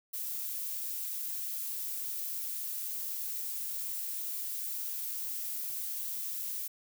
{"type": "noise", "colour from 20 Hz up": "violet", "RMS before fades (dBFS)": -37, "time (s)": [0.13, 6.68], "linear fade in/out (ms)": 10, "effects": []}